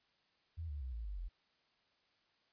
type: tone with pitch steps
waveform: sine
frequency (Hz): 82.41 / 72.58 / 63.91 / 56.29 / 49.57 / 43.66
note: E2 / D2 / C2 / A1 / G1 / F1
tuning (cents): 0 / -20 / -40 / +40 / +20 / 0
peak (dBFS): -40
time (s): 0.57-1.29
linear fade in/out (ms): 20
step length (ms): 120
effects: white hiss -75 dBFS RMS until 2.52 s + resampled to 11025 Hz